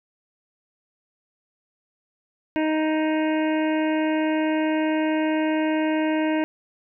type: harmonic tone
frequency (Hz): 311.8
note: D#4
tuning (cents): +4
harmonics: 1 / 2 / 3 / 5 / 6 / 7 / 8 / 9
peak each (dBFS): -21 / -27 / -31 / -35 / -37 / -38 / -39 / -40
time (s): 2.56-6.44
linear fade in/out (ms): 0
effects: none